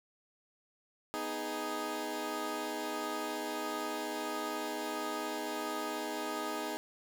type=chord; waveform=15% pulse; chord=G# minor; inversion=first; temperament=equal; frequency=246.9 / 311.1 / 415.3 Hz; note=B3 / D#4 / G#4; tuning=0 / 0 / 0 cents; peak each=-37 / -32 / -33 dBFS; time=1.14-6.77 s; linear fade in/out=0 ms; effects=none